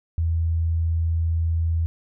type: tone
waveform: sine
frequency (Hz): 82.41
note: E2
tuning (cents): 0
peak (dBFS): -19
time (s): 0.18-1.86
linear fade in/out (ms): 0
effects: none